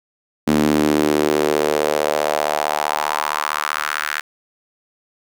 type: tone with high-pass filter sweep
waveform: sawtooth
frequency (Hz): 75.3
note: D2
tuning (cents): +44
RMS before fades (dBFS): -19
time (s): 0.47-4.21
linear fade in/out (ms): 10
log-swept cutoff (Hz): 240 to 1600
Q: 2.8
effects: none